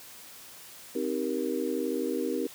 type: chord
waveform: sine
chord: C minor seventh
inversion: none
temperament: just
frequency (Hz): 261.6 / 314 / 392.4 / 470.9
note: C4 / Eb4 / G4 / Bb4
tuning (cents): 0 / +16 / +2 / +18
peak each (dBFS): -33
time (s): 0.95-2.47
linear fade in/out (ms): 5
effects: white hiss -48 dBFS RMS until 2.54 s + high-pass 100 Hz 12 dB/octave